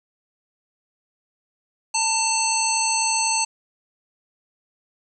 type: harmonic tone with a mistuned harmonic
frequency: 894 Hz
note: A5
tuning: 27 cents sharp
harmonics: 1 / 3 / 5 / 7 / 9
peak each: -24 / -27 / -27 / -26 / -24 dBFS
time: 1.94-3.45 s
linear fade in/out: 10 ms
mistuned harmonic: 5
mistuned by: -26 cents
effects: 9-bit